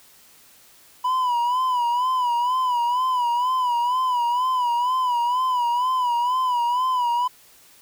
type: tone with vibrato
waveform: triangle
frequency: 987.8 Hz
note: B5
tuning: in tune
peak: -17 dBFS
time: 1.04-7.28 s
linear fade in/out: 10 ms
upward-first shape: sine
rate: 2.1 Hz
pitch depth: 75 cents each way
effects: white hiss -52 dBFS RMS until 7.81 s